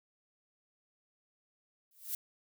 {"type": "noise with exponential growth", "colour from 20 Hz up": "violet", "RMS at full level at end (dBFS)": -33, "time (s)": [1.91, 2.15], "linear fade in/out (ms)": 2, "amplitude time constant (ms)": 52, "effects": []}